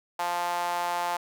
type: tone with high-pass filter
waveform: sawtooth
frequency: 174.61 Hz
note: F3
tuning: in tune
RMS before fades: -29 dBFS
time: 0.19-1.17 s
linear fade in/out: 5 ms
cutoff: 820 Hz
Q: 4.3
effects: none